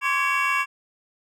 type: tone cluster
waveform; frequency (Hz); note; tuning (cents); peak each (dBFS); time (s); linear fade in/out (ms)
triangle; 1055 / 1142 / 1660 / 2264 / 2731; C6 / D6 / G#6 / C#7 / F7; +14 / -49 / -1 / +36 / -39; -25; 0.01-0.66; 50
effects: none